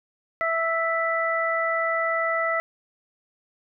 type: harmonic tone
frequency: 659.3 Hz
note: E5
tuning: in tune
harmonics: 1 / 2 / 3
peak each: -26 / -26 / -26 dBFS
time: 0.41-2.6 s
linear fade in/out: 0 ms
effects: none